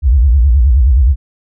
sine tone with vibrato, 64.2 Hz, C2, 32 cents flat, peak -5 dBFS, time 0.02-1.16 s, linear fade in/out 50 ms, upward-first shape sine, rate 9.5 Hz, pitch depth 250 cents each way, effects none

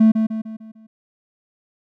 triangle tone with echo, 220.3 Hz, A3, 2 cents sharp, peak -6 dBFS, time 0-0.12 s, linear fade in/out 10 ms, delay 150 ms, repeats 5, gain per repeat -7 dB, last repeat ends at 0.87 s, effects tanh soft clip ceiling -3 dBFS

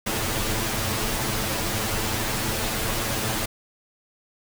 pink noise with comb filter, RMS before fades -26 dBFS, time 0.06-3.46 s, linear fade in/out 10 ms, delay 9.1 ms, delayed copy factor +0.9, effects none

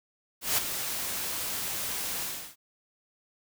white noise with ADSR envelope, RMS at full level -24 dBFS, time 0.41-2.56 s, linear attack 170 ms, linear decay 7 ms, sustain -9 dB, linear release 340 ms, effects none

